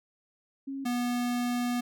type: tone pair in turn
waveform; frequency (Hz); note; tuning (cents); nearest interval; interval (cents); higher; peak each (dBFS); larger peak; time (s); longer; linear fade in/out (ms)
sine / square; 272.7 / 243.6; C#4 / B3; -28 / -24; major second; 196; first; -33 / -28; second; 0.67-0.85 / 0.85-1.81; second; 10
effects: none